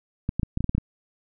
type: clicks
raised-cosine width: 5 ms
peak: -12 dBFS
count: 9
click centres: 0.291 / 0.396 / 0.432 / 0.574 / 0.606 / 0.643 / 0.694 / 0.75 / 0.781 s
effects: none